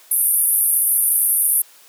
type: band-pass noise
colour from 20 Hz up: white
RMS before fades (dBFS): -17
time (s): 0.11-1.62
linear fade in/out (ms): 5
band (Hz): 9400 to 13000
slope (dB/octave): 96
effects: white hiss -48 dBFS RMS until 1.88 s + high-pass 400 Hz 12 dB/octave